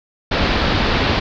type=low-pass noise; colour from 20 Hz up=pink; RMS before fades=-17 dBFS; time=0.31-1.2 s; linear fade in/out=10 ms; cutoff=4700 Hz; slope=48 dB/octave; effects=none